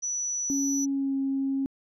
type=tone; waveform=sine; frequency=5920 Hz; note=F#8; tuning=in tune; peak=-27 dBFS; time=0.02-0.86 s; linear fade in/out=20 ms
type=tone with pitch glide; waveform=sine; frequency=277.2 to 271.2 Hz; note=C#4 to C#4; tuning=0 to -38 cents; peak=-24 dBFS; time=0.5-1.66 s; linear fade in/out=0 ms; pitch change=-38 cents; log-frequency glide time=0.81-1.17 s
effects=tanh soft clip ceiling -18 dBFS